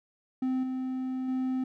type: tone with level steps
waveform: triangle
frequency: 258.6 Hz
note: C4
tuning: 20 cents flat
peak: -24 / -28 / -25 dBFS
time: 0.42-1.64 s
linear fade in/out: 5 ms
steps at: 0.63 / 1.28 s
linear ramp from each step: 5 ms
effects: none